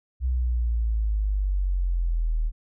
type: exponential sweep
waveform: sine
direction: down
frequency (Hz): 64.4 to 38.4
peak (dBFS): -21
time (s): 0.2-2.52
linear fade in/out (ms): 50
effects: none